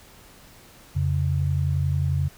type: tone pair together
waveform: sine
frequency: 87.31 / 138.6 Hz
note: F2 / C#3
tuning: 0 / 0 cents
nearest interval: minor sixth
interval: 800 cents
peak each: -23 dBFS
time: 0.95-2.29 s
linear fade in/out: 20 ms
effects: pink hiss -50 dBFS RMS until 2.37 s